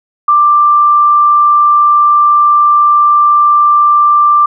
sine tone, 1181 Hz, D6, 9 cents sharp, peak -4 dBFS, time 0.28-4.46 s, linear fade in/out 5 ms, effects none

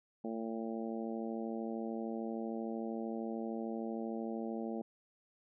harmonic tone, 113.1 Hz, A2, 48 cents sharp, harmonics 2 / 3 / 4 / 5 / 6 / 7, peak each -39 / -43 / -45 / -47 / -49 / -50 dBFS, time 0.24-4.82 s, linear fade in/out 5 ms, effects none

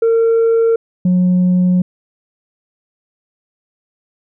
sine tone pair in turn, 456.5 / 181.16 Hz, A#4 / F#3, -36 / -36 cents, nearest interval octave + major third, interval 1600 cents, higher first, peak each -7 dBFS, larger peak neither, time 0.02-0.76 / 1.05-1.82 s, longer second, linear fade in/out 5 ms, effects tanh soft clip ceiling -8 dBFS

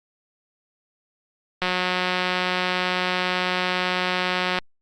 click train, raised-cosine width 0.3 ms, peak -7 dBFS, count 541, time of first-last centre 1.62-4.587 s, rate 182 Hz, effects Opus 48 kbps

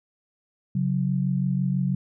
sine tone pair together, 137.6 / 183.67 Hz, C#3 / F#3, -12 / -12 cents, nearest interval perfect fourth, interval 500 cents, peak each -24 dBFS, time 0.75-1.95 s, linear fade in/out 5 ms, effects none

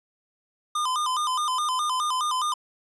square tone with vibrato, 1113 Hz, C#6, 7 cents sharp, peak -24 dBFS, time 0.75-2.54 s, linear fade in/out 5 ms, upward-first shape square, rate 4.8 Hz, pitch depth 150 cents each way, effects resampled to 24000 Hz

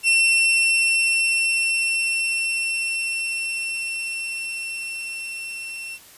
40% pulse tone with level ramp, 2704 Hz, E7, 43 cents sharp, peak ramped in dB -13 to -30 dBFS, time 0.03-5.99 s, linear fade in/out 50 ms, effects white hiss -47 dBFS RMS until 6.17 s + resampled to 32000 Hz

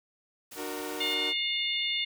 white noise, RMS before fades -45 dBFS, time 0.51-1.15 s, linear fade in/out 10 ms
sawtooth chord, D augmented, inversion none, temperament equal with one note detuned, 299.7 / 370 / 466.2 Hz, D4 / F#4 / A#4, +35 / 0 / 0 cents, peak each -35 dBFS, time 0.55-1.34 s, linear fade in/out 50 ms
harmonic tone, 713 Hz, F5, 36 cents sharp, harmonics 3 / 4 / 5 / 6, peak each -33 / -32 / -31 / -41 dBFS, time 1-2.05 s, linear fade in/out 10 ms
effects none

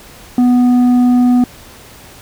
sine tone with tanh clipping, 246.9 Hz, B3, in tune, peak -8 dBFS, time 0.38-1.44 s, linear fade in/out 2 ms, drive 6 dB, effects pink hiss -38 dBFS RMS until 2.21 s

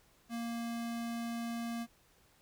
square tone, 233.1 Hz, A#3, in tune, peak -37 dBFS, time 0.29-1.87 s, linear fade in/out 50 ms, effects pink hiss -67 dBFS RMS until 2.41 s

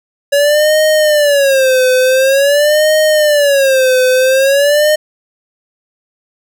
square tone with vibrato, 562 Hz, C#5, 24 cents sharp, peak -8 dBFS, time 0.32-4.96 s, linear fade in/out 10 ms, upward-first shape sine, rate 0.47 Hz, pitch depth 170 cents each way, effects none

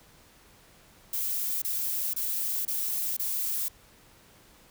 violet noise bursts, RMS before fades -30 dBFS, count 5, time 1.13-3.684 s, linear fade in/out 5 ms, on 490 ms, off 26 ms, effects pink hiss -57 dBFS RMS until 4.7 s

